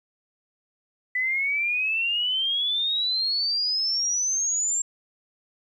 sine exponential sweep, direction up, 1986 to 7459 Hz, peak -22 dBFS, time 1.15-4.82 s, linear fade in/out 5 ms, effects 10-bit

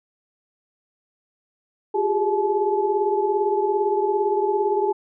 sine tone cluster, 360.1 / 402.8 / 420.4 / 860 Hz, F#4 / G4 / G#4 / A5, -47 / +47 / +21 / -40 cents, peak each -27 / -21 / -27 / -24 dBFS, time 1.94-4.93 s, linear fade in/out 10 ms, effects none

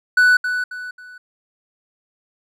triangle tone with echo, 1487 Hz, F#6, 8 cents sharp, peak -8 dBFS, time 0.17-0.37 s, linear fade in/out 5 ms, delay 270 ms, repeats 3, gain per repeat -9 dB, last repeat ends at 1.18 s, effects none

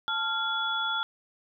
sine tone cluster, 880 / 1389 / 3397 Hz, A5 / F6 / G#7, 0 / -10 / +38 cents, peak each -34 / -29 / -31 dBFS, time 0.08-1.03 s, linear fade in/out 0 ms, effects none

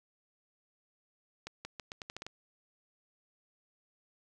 accelerating click train, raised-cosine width 0.2 ms, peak -24 dBFS, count 9, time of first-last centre 1.47-2.266 s, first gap 180 ms, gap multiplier 0.82, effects none

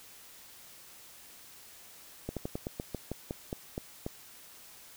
slowing click train, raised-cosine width 2 ms, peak -21 dBFS, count 12, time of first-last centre 2.29-4.064 s, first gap 77 ms, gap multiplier 1.14, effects white hiss -53 dBFS RMS until 4.96 s

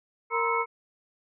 sine tone cluster, 462.9 / 945 / 1033 / 1310 / 2198 Hz, A#4 / A#5 / C6 / E6 / C#7, -12 / +23 / -22 / -11 / -15 cents, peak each -30 dBFS, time 0.3-0.66 s, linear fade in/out 50 ms, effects none

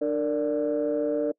sine tone cluster, 298.1 / 459.2 / 586 Hz, D4 / A#4 / D5, +26 / -26 / -4 cents, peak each -27 / -26 / -26 dBFS, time 0.01-1.32 s, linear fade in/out 10 ms, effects noise-tail reverb RT60 0.1 s tail -25 dB re dry + tanh soft clip ceiling -17 dBFS

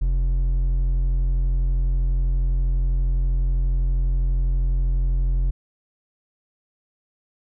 sine tone with hard clipping, 43.86 Hz, F1, 8 cents sharp, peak -19 dBFS, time 0.01-5.51 s, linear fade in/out 10 ms, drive 5 dB, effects none

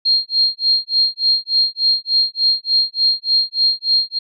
sine tone with tremolo, 4222 Hz, C8, 15 cents sharp, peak -10 dBFS, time 0.05-4.19 s, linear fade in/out 10 ms, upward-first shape sine, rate 3.4 Hz, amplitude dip 100%, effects none

